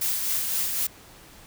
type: noise with tremolo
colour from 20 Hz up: blue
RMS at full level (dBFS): -25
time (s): 0.01-0.87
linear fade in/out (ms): 5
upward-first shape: sine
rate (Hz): 3.9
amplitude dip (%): 35
effects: pink hiss -49 dBFS RMS until 1.46 s